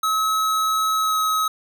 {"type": "tone with pitch glide", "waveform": "square", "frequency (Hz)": [1286, 1276.4], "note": ["E6", "D#6"], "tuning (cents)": [-43, 44], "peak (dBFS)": -19, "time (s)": [0.03, 1.48], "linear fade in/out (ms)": 5, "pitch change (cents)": -13, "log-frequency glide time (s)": [0.99, 1.17], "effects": []}